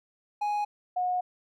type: tone pair in turn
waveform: triangle / sine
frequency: 830.6 / 725.8 Hz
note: G#5 / F#5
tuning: 0 / -34 cents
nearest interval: major second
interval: 234 cents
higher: first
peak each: -24 / -25 dBFS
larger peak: first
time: 0.41-0.65 / 0.96-1.21 s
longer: second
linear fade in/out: 10 ms
effects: none